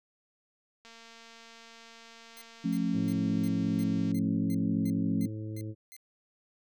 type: click train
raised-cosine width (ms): 0.2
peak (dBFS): -35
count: 749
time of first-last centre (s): 0.85-4.116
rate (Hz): 229
type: tone bursts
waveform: 5% pulse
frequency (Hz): 2082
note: C7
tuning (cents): -9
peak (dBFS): -37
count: 11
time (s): 2.37-5.965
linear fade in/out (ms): 0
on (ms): 45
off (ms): 310
type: chord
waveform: sine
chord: F augmented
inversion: none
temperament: just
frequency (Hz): 174.61 / 218.3 / 272.8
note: F3 / A3 / C#4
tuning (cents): 0 / -13 / -28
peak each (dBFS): -31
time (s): 2.64-5.27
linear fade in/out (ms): 10
type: harmonic tone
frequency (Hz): 108.1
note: A2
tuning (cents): -30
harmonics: 1 / 2 / 3 / 4 / 5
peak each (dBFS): -36 / -47 / -41 / -50 / -52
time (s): 2.92-5.75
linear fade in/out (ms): 50
effects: none